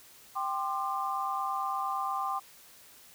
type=chord; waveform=sine; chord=G suspended fourth; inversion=none; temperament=equal with one note detuned; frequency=784 / 1046.5 / 1195.2 Hz; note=G5 / C6 / D6; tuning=0 / 0 / +30 cents; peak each=-34 dBFS; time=0.35-2.4 s; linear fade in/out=20 ms; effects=white hiss -55 dBFS RMS until 3.14 s